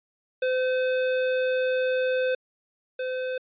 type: tone pair in turn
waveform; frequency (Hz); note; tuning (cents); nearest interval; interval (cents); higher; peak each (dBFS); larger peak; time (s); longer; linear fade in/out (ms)
square; 512 / 512; C5 / C5; -38 / -38; unison; 0; neither; -23 / -28; first; 0.42-2.35 / 2.99-3.38; first; 5
effects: resampled to 8000 Hz